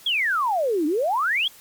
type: exponential two-way sweep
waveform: sine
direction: down then up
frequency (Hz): 3425 to 287.3 to 3425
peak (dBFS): -19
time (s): 0.06-1.48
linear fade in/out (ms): 5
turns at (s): 0.86
effects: white hiss -48 dBFS RMS until 1.6 s + MP3 96 kbps